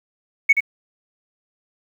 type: tone with echo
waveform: sine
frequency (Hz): 2217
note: C#7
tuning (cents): 0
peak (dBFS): -7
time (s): 0.49-0.53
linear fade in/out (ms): 10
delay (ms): 76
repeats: 1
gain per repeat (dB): -7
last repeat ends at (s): 0.606
effects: tanh soft clip ceiling -4 dBFS + 8-bit